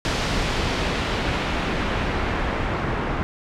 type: noise with low-pass filter sweep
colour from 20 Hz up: pink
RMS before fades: -24 dBFS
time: 0.05-3.23 s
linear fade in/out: 0 ms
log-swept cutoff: 4900 to 1600 Hz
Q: 0.89
effects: none